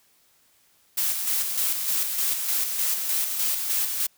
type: noise with tremolo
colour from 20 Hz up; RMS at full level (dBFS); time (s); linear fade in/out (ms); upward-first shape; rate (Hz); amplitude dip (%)
blue; -24; 0.97-4.07; 10; square; 3.3; 40
effects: white hiss -62 dBFS RMS until 4.17 s